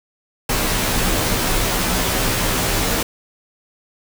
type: noise with comb filter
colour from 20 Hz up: pink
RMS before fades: -19 dBFS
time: 0.49-3.03 s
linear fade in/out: 5 ms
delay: 14 ms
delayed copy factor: -0.85
effects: none